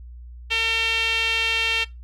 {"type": "tone with band-pass filter", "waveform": "sawtooth", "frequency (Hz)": 453.4, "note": "A#4", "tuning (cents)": -48, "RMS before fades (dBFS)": -22, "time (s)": [0.5, 1.85], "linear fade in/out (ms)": 20, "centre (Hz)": 2900, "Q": 5.2, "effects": ["noise-tail reverb RT60 0.2 s tail -19 dB re dry", "added 60 Hz sine -37 dBFS peak until 2.03 s"]}